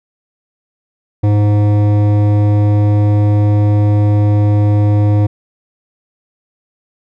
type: tone with hard clipping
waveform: sine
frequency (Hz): 103.83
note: G#2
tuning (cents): 0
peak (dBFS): -10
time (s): 1.23-5.27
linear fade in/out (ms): 10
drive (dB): 13
effects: none